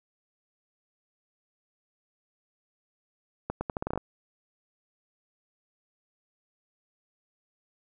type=accelerating click train; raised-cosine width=1 ms; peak=-16 dBFS; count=10; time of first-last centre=3.5-3.976 s; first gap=110 ms; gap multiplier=0.8; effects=none